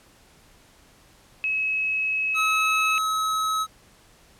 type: tone with pitch glide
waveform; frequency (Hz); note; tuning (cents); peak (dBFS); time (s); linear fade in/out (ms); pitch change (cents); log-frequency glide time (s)
sine; 2569 to 2585; E7 to E7; -45 to -34; -22; 1.44-2.98; 0; +11; 2.29-2.64
type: tone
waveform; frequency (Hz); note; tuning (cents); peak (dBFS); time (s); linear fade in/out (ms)
square; 1284; E6; -46; -23; 2.34-3.67; 50
effects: pink hiss -55 dBFS RMS until 4.39 s + low-pass 12000 Hz 12 dB/octave